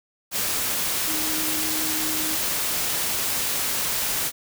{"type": "tone in noise", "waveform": "sine", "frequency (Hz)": 311.8, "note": "D#4", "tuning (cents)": 4, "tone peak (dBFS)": -32, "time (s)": [1.06, 2.38], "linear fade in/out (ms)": 50, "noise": "white", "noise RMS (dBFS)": -25, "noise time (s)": [0.31, 4.32], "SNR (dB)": -10, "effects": []}